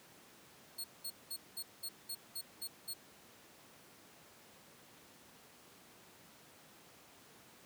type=tone bursts; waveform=15% pulse; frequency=4324 Hz; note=C#8; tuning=44 cents flat; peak=-33 dBFS; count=9; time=0.78-2.938 s; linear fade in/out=10 ms; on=62 ms; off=200 ms; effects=pink hiss -60 dBFS RMS until 7.65 s + high-pass 150 Hz 12 dB/octave